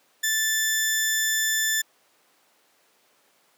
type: tone pair together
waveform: sawtooth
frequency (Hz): 1760 / 3520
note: A6 / A7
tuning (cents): 0 / 0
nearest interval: octave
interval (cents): 1200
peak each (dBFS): -20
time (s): 0.23-1.82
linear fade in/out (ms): 10
effects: pink hiss -62 dBFS RMS until 3.57 s + high-pass 400 Hz 12 dB/octave